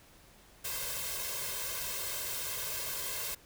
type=noise with comb filter; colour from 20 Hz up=white; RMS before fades=-37 dBFS; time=0.64-3.35 s; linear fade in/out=10 ms; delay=1.9 ms; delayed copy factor=+0.95; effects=pink hiss -59 dBFS RMS until 3.45 s